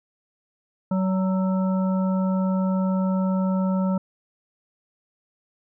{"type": "harmonic tone with a mistuned harmonic", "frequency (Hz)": 188.7, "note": "F#3", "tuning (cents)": 34, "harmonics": [1, 3, 5, 7], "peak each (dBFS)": [-20, -30, -34, -37], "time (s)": [0.91, 3.98], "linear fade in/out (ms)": 5, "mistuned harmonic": 5, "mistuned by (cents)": -37, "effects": []}